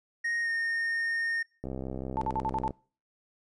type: tone with pitch glide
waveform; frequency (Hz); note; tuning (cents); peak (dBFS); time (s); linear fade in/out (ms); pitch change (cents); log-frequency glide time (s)
triangle; 1864.7 to 1836.9; A#6 to A#6; 0 to -26; -26; 0.24-1.43; 10; -26; 0.42-0.49
type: click train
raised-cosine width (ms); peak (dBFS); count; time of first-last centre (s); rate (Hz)
2; -23; 71; 1.64-2.707; 65.6
type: tone bursts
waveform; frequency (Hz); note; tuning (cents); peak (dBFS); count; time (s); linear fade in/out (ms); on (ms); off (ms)
sine; 880; A5; 0; -27; 6; 2.17-2.679; 0; 44; 49
effects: noise-tail reverb RT60 0.4 s tail -24 dB re dry + resampled to 22050 Hz